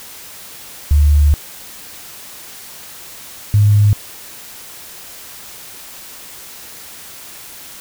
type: tone pair in turn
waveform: sine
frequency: 73.42 / 103.77 Hz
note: D2 / G#2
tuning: 0 / -1 cents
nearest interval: tritone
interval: 599 cents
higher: second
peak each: -7 dBFS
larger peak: neither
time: 0.91-1.34 / 3.54-3.93 s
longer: first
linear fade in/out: 0 ms
effects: white hiss -35 dBFS RMS until 7.8 s